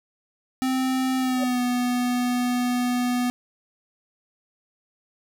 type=tone with pitch glide; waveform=square; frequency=260 to 246.4 Hz; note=C4 to B3; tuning=-11 to -4 cents; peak=-22 dBFS; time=0.62-3.3 s; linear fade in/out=0 ms; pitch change=-93 cents; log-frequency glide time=1.18-1.61 s
type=tone with exponential growth; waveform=sine; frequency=571 Hz; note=D5; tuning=49 cents flat; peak=-24 dBFS; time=1.35-1.44 s; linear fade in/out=5 ms; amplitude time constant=19 ms
effects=none